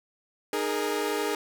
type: chord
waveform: sawtooth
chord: D# suspended fourth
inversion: none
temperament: equal with one note detuned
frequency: 306.1 / 415.3 / 466.2 Hz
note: D#4 / G#4 / A#4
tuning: -28 / 0 / 0 cents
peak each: -29 / -25 / -28 dBFS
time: 0.53-1.35 s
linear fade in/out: 2 ms
effects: none